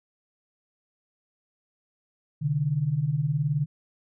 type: beating tone pair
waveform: sine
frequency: 130.9 / 149.9 Hz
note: C3 / D3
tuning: +1 / +36 cents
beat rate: 19 Hz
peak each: -28 / -24 dBFS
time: 2.41-3.66 s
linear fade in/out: 20 ms
effects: none